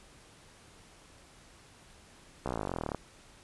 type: slowing click train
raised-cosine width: 1 ms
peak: -19 dBFS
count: 24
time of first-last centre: 2.46-2.947 s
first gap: 15 ms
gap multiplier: 1.03
effects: pink hiss -57 dBFS RMS until 3.43 s + resampled to 24000 Hz